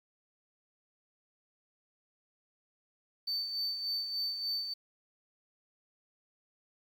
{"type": "tone with tremolo", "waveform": "sine", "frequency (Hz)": 4551, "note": "C#8", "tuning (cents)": 45, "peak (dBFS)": -28, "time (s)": [3.27, 4.74], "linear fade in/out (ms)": 10, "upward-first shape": "sine", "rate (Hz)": 3.4, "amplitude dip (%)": 60, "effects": ["tanh soft clip ceiling -30 dBFS", "10-bit"]}